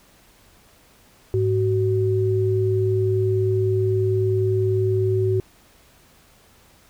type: tone pair together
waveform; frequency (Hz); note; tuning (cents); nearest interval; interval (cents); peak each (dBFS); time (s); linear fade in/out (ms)
sine; 105.46 / 375.8; G#2 / F#4; +27 / +27; octave + minor seventh; 2200; -20; 1.34-5.4; 0
effects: pink hiss -54 dBFS RMS until 6.89 s